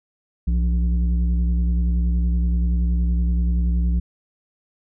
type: tone pair together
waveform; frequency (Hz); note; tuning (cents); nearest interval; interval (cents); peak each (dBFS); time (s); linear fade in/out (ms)
sine; 61.74 / 174.63; B1 / F3; 0 / 0; octave + tritone; 1800; -15 / -23; 0.47-4; 10
effects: tanh soft clip ceiling -14 dBFS